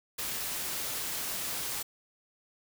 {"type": "noise", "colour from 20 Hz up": "white", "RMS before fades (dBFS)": -35, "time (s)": [0.18, 1.83], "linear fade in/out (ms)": 10, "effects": []}